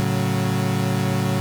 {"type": "chord", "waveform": "35% pulse", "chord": "F# minor", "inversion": "first", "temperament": "equal", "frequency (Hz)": [110, 138.59, 185], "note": ["A2", "C#3", "F#3"], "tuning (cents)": [0, 0, 0], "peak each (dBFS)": -22, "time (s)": [0, 1.4], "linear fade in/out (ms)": 0, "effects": []}